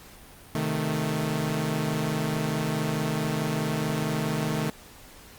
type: chord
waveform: sawtooth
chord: A diminished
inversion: first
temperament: equal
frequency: 130.81 / 155.56 / 220 Hz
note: C3 / Eb3 / A3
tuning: 0 / 0 / 0 cents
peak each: -30 / -24 / -26 dBFS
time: 0.55-4.7 s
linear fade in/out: 2 ms
effects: pink hiss -49 dBFS RMS until 5.38 s + Opus 48 kbps